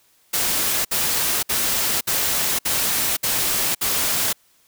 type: noise bursts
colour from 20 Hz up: white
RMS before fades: -21 dBFS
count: 7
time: 0.33-4.33 s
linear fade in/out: 10 ms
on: 520 ms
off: 60 ms
effects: white hiss -59 dBFS RMS until 4.67 s